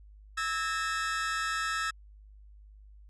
40% pulse tone cluster, 1306 / 1644 / 1825 Hz, E6 / G#6 / A#6, -17 / -18 / -37 cents, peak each -31 / -35 / -35 dBFS, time 0.37-1.91 s, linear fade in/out 10 ms, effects added 51 Hz sine -50 dBFS peak until 3.09 s + resampled to 22050 Hz

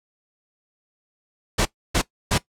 pink noise bursts, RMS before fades -19 dBFS, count 3, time 1.58-2.382 s, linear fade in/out 10 ms, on 74 ms, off 290 ms, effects noise-tail reverb RT60 0.1 s tail -18 dB re dry + low-pass 9000 Hz 12 dB/octave

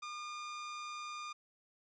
sawtooth tone with amplitude modulation, 1210 Hz, D#6, 49 cents flat, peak -37 dBFS, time 0.02-1.33 s, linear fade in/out 10 ms, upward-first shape sine, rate 140 Hz, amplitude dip 25%, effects resampled to 16000 Hz

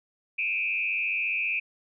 sine tone with frequency modulation, 2489 Hz, D#7, in tune, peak -25 dBFS, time 0.38-1.6 s, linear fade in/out 10 ms, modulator 94.8 Hz, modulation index 1.6, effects none

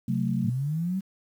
sine chord, F# diminished, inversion second, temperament just, 133.2 / 185 / 222 Hz, C3 / F#3 / A3, +31 / 0 / +16 cents, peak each -28 dBFS, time 0.08-0.5 s, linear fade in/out 5 ms
sine linear sweep, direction up, 111.8 to 196 Hz, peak -25 dBFS, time 0.44-1.01 s, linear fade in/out 20 ms
effects 9-bit

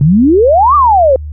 sine exponential two-way sweep, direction up then down, 133.7 to 1217 to 506 Hz, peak -4 dBFS, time 0.01-1.16 s, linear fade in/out 2 ms, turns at 0.75 s, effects added 75 Hz sine -20 dBFS peak until 1.32 s

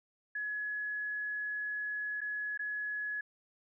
sine tone with dropouts, 1691 Hz, G#6, 31 cents sharp, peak -34 dBFS, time 0.35-3.21 s, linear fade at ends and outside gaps 5 ms, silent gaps 2.207-2.214 / 2.576-2.592 s, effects none

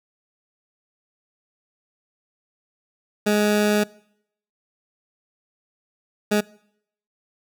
20% pulse tone bursts at uneven times, 209 Hz, G#3, 11 cents sharp, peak -12 dBFS, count 2, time 3.26-3.84 / 6.31-6.41 s, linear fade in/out 10 ms, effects noise-tail reverb RT60 0.7 s tail -23 dB re dry

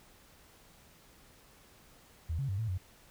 sine tone with pitch steps, 80.9 / 137 / 97.1 / 111.8 / 92 Hz, E2 / C#3 / G2 / A2 / F#2, -32 / -20 / -16 / +28 / -9 cents, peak -31 dBFS, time 2.29-2.78 s, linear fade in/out 10 ms, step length 98 ms, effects pink hiss -60 dBFS RMS until 3.1 s

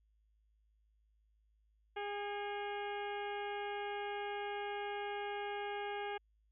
harmonic tone with a mistuned harmonic, 408.4 Hz, G#4, 29 cents flat, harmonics 1 / 2 / 3 / 4 / 5 / 6 / 7 / 8, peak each -42 / -42 / -53 / -48 / -51 / -54 / -53 / -58 dBFS, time 1.96-6.18 s, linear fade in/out 10 ms, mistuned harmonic 5, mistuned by +81 cents, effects added 53 Hz sine -70 dBFS peak until 6.51 s

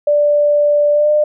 sine tone with pitch glide, 587.3 to 600.7 Hz, D5 to D5, 0 to +39 cents, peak -9 dBFS, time 0.07-1.24 s, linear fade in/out 5 ms, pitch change +39 cents, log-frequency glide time 0.92-1.1 s, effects none

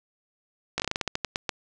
slowing click train, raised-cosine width 0.2 ms, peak -9 dBFS, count 13, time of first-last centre 0.78-1.492 s, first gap 18 ms, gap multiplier 1.2, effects resampled to 24000 Hz + 8-bit

